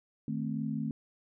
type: chord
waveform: sine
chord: A diminished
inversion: second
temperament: equal with one note detuned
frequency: 155.03 / 220 / 261.6 Hz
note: Eb3 / A3 / C4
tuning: -6 / 0 / 0 cents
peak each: -36 / -34 / -37 dBFS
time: 0.28-0.91 s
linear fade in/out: 2 ms
effects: none